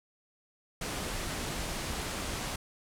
pink low-pass noise, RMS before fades -36 dBFS, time 0.81-2.56 s, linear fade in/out 5 ms, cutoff 11000 Hz, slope 24 dB/octave, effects none

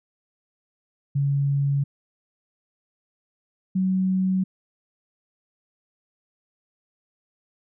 sine tone pair in turn, 140.3 / 187.64 Hz, C#3 / F#3, +21 / +25 cents, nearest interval perfect fourth, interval 504 cents, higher second, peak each -19 dBFS, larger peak neither, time 1.15-1.84 / 3.75-4.44 s, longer neither, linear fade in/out 10 ms, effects none

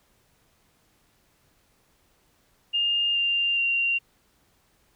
sine tone with pitch steps, 2820 / 2792 / 2765 Hz, F7 / F7 / F7, +16 / -1 / -18 cents, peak -21 dBFS, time 2.73-3.99 s, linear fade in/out 20 ms, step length 420 ms, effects pink hiss -65 dBFS RMS until 4.95 s

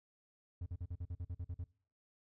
triangle tone bursts, 87.31 Hz, F2, in tune, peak -37 dBFS, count 11, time 0.61-1.641 s, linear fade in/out 5 ms, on 51 ms, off 47 ms, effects noise-tail reverb RT60 0.5 s tail -22 dB re dry

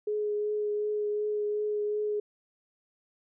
sine tone with vibrato, 419.4 Hz, G#4, 17 cents sharp, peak -27 dBFS, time 0.07-2.2 s, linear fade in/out 5 ms, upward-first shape triangle, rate 2.7 Hz, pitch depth 15 cents each way, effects none

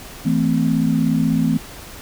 sine tone cluster, 163.9 / 221.7 / 258.3 Hz, E3 / A3 / C4, -10 / +13 / -22 cents, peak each -19 dBFS, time 0.25-1.58 s, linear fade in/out 10 ms, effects pink hiss -37 dBFS RMS until 2.01 s

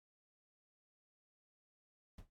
brown noise with exponential decay, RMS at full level -44 dBFS, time 2.18-2.3 s, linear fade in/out 5 ms, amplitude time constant 25 ms, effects noise-tail reverb RT60 0.1 s tail -20 dB re dry + MP3 64 kbps

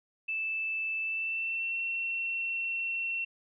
sine tone with pitch glide, 2637 to 2713 Hz, E7 to E7, 0 to +49 cents, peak -30 dBFS, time 0.28-3.25 s, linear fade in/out 10 ms, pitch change +49 cents, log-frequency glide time 1.01-1.79 s, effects none

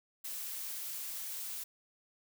blue noise, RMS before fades -41 dBFS, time 0.24-1.64 s, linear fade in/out 10 ms, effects none

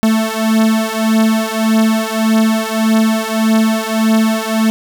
45% pulse beating tone pair, 220 / 221.7 Hz, A3 / A3, 0 / +13 cents, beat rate 1.7 Hz, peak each -14 dBFS, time 0.03-4.7 s, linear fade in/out 0 ms, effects 7-bit

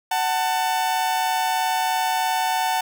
40% pulse tone pair together, 746.9 / 890 Hz, F#5 / A5, +16 / +20 cents, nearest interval minor third, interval 304 cents, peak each -22 dBFS, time 0.11-2.81 s, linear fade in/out 5 ms, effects none

